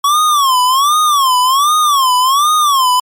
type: tone with vibrato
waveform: square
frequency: 1111 Hz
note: C#6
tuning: 4 cents sharp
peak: -9 dBFS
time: 0.04-3 s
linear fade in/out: 5 ms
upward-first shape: sine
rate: 1.3 Hz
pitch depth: 190 cents each way
effects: MP3 64 kbps